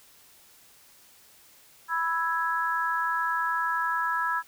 sine chord, E major, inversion second, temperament equal, 987.8 / 1318.5 / 1661.2 Hz, B5 / E6 / G#6, 0 / 0 / 0 cents, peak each -29 dBFS, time 1.88-4.43 s, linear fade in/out 50 ms, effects white hiss -56 dBFS RMS until 4.47 s

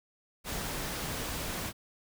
pink noise, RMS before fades -36 dBFS, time 0.44-1.73 s, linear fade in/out 50 ms, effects none

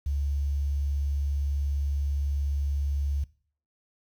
sine tone with quantisation, 70.7 Hz, C#2, 35 cents sharp, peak -25 dBFS, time 0.06-3.24 s, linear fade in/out 5 ms, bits 9, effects noise-tail reverb RT60 0.5 s tail -21 dB re dry

